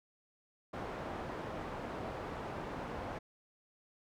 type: low-pass noise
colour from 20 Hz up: white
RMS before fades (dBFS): -42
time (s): 0.73-3.19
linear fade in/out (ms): 10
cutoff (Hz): 880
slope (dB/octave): 12
effects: none